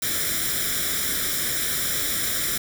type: noise with comb filter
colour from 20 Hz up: white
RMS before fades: -25 dBFS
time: 0.02-2.58 s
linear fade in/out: 5 ms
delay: 0.55 ms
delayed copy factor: +0.8
effects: none